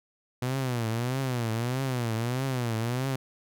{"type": "tone with vibrato", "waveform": "sawtooth", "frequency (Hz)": 122.5, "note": "B2", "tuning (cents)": -14, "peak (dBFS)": -23, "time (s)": [0.42, 3.16], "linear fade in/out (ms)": 5, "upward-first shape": "triangle", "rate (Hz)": 1.6, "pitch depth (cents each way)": 190, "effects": []}